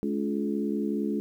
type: harmonic tone with a mistuned harmonic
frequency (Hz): 70.8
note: C#2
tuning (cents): +37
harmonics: 3 / 4 / 5 / 6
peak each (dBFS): -29 / -31 / -33 / -35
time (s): 0.03-1.2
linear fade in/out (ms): 0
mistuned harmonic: 5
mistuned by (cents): -29
effects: 10-bit